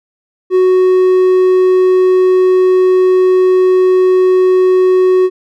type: tone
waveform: triangle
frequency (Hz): 370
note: F#4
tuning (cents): 0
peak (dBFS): -4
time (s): 0.5-5.3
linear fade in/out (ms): 50
effects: none